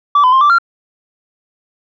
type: tone with pitch steps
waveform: sine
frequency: 1156 / 1011 / 1056 / 1171 / 1380 Hz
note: D6 / B5 / C6 / D6 / F6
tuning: -28 / +40 / +16 / -5 / -21 cents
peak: -4 dBFS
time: 0.15-0.585 s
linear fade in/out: 5 ms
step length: 87 ms
effects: tanh soft clip ceiling -5 dBFS